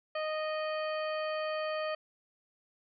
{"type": "harmonic tone with a mistuned harmonic", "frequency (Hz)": 620, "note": "D#5", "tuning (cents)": -6, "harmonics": [1, 2, 3, 4, 5, 7], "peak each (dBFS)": [-33, -39, -43, -45, -47, -50], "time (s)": [0.15, 1.95], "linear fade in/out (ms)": 5, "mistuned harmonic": 7, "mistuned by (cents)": 66, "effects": []}